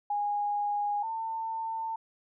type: tone pair in turn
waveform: sine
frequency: 823 / 897.9 Hz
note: G#5 / A5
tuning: -16 / +35 cents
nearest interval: major second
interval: 151 cents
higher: second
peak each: -27 / -31 dBFS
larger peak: first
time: 0.1-1.03 / 1.03-1.96 s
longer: neither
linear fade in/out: 5 ms
effects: none